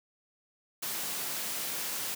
white high-pass noise, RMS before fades -35 dBFS, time 0.82-2.15 s, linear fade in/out 10 ms, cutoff 120 Hz, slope 24 dB/octave, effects none

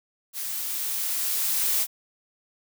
blue noise with level ramp, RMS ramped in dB -32 to -23 dBFS, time 0.33-1.87 s, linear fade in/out 50 ms, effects none

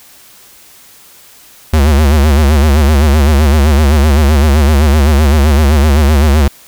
square tone with vibrato, 73.42 Hz, D2, in tune, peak -6 dBFS, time 1.73-6.48 s, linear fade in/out 5 ms, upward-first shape sine, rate 7.8 Hz, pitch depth 130 cents each way, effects white hiss -40 dBFS RMS until 6.67 s

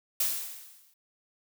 blue noise with exponential decay, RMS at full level -25 dBFS, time 0.2-0.94 s, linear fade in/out 5 ms, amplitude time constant 160 ms, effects none

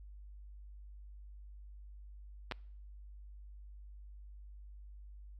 clicks, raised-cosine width 0.3 ms, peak -22 dBFS, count 2, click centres 2.513 / 2.521 s, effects noise-tail reverb RT60 0.6 s tail -26 dB re dry + added 50 Hz sine -49 dBFS peak until 5.39 s

